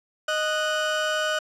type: tone pair together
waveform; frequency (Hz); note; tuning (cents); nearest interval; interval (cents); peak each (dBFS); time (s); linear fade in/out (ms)
30% pulse; 619.4 / 1480; D#5 / F#6; -8 / 0; octave + minor third; 1508; -23; 0.28-1.39; 5
effects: low-pass 7000 Hz 12 dB/octave